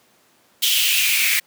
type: noise with high-pass filter sweep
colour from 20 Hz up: white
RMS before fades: -18 dBFS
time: 0.62-1.4 s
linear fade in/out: 10 ms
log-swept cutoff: 3200 to 2100 Hz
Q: 5.3
effects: pink hiss -57 dBFS RMS until 1.46 s + high-pass 200 Hz 12 dB/octave